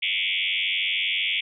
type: tone with frequency modulation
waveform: sine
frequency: 2794 Hz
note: F7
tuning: in tune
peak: -22 dBFS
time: 0.02-1.41 s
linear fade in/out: 10 ms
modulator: 92.7 Hz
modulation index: 7.1
effects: none